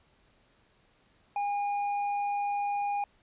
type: tone with tanh clipping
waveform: sine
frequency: 814 Hz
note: G#5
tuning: 35 cents flat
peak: -29 dBFS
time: 1.36-3.04 s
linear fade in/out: 2 ms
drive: 6 dB
effects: pink hiss -66 dBFS RMS until 3.22 s + resampled to 8000 Hz